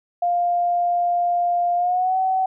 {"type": "tone with pitch glide", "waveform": "sine", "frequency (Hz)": [701, 755.7], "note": ["F5", "F#5"], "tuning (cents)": [6, 36], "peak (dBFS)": -17, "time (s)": [0.22, 2.46], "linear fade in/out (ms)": 5, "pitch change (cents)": 130, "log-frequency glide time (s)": [1.76, 2.17], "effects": []}